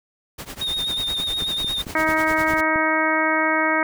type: noise with tremolo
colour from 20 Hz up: pink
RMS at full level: -31 dBFS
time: 0.38-2.61 s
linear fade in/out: 10 ms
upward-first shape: triangle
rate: 10 Hz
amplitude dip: 95%
type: tone with vibrato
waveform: triangle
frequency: 3684 Hz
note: A#7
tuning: 21 cents flat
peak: -21 dBFS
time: 0.61-1.82 s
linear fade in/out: 5 ms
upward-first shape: square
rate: 8.3 Hz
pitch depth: 26 cents each way
type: click train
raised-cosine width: 3 ms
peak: -19 dBFS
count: 8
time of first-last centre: 1.2-2.759 s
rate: 4.49 Hz
type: harmonic tone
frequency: 315.2 Hz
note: D#4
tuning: 23 cents sharp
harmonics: 1 / 2 / 3 / 4 / 5 / 6 / 7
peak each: -25 / -25 / -25 / -25 / -25 / -25 / -25 dBFS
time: 1.95-3.83 s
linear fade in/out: 2 ms
effects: none